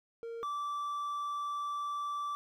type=tone pair in turn; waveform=triangle; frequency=462 / 1164.2 Hz; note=A#4 / D6; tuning=-16 / -15 cents; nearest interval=octave + major third; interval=1601 cents; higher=second; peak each=-37 / -32 dBFS; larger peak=second; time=0.23-0.43 / 0.43-2.35 s; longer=second; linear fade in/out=0 ms; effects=none